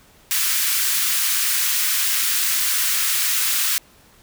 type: high-pass noise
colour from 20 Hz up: white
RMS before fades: -20 dBFS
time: 0.31-3.78 s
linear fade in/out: 0 ms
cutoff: 1300 Hz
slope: 24 dB/octave
effects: pink hiss -52 dBFS RMS until 4.22 s